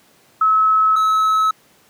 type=tone pair in turn; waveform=sine / triangle; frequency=1292 / 1292 Hz; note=E6 / E6; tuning=-35 / -35 cents; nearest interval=unison; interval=0 cents; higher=neither; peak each=-11 dBFS; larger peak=neither; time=0.41-0.96 / 0.96-1.51 s; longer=neither; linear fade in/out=5 ms; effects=pink hiss -53 dBFS RMS until 1.89 s + high-pass 150 Hz 12 dB/octave